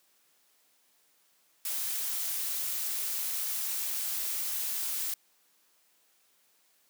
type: noise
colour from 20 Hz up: blue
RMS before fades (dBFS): -33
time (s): 1.65-5.14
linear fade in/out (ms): 2
effects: white hiss -68 dBFS RMS until 6.89 s + high-pass 200 Hz 12 dB/octave